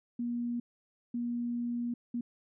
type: tone bursts at uneven times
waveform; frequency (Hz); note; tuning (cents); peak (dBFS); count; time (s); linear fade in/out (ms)
sine; 239; A#3; +43; -31; 3; 0.19-0.6 / 1.14-1.94 / 2.14-2.21; 5
effects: none